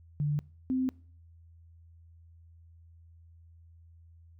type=tone pair in turn; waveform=sine; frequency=146.83 / 258.9 Hz; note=D3 / C4; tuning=0 / -18 cents; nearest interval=minor seventh; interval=982 cents; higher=second; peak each=-26 dBFS; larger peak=neither; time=0.2-0.39 / 0.7-0.89 s; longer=neither; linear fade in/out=0 ms; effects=noise-tail reverb RT60 0.5 s tail -24 dB re dry + added 83 Hz sine -53 dBFS peak until 4.39 s